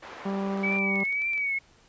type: band-pass noise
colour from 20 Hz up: white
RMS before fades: -43 dBFS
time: 0.02-0.78 s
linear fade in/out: 10 ms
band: 290 to 1500 Hz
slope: 12 dB/octave
type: harmonic tone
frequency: 196 Hz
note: G3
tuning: in tune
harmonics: 1 / 2 / 3 / 4 / 5 / 6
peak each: -28 / -34 / -38 / -40 / -42 / -44 dBFS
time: 0.25-1.04 s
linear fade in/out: 10 ms
type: clicks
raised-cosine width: 0.2 ms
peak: -30 dBFS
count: 10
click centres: 0.575 / 0.725 / 0.786 / 0.957 / 1.004 / 1.053 / 1.126 / 1.219 / 1.334 / 1.378 s
type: tone with vibrato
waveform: sine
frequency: 2268 Hz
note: C#7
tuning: 39 cents sharp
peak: -25 dBFS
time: 0.63-1.59 s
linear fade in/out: 10 ms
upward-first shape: triangle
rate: 1.9 Hz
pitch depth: 76 cents each way
effects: pink hiss -59 dBFS RMS until 1.88 s + resampled to 16000 Hz